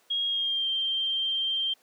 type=tone with pitch glide; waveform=sine; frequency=3275 to 3158 Hz; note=G#7 to G7; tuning=-25 to +12 cents; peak=-25 dBFS; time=0.1-1.74 s; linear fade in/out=10 ms; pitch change=-63 cents; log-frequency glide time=0.27-0.68 s; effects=pink hiss -63 dBFS RMS until 1.82 s + high-pass 400 Hz 12 dB/octave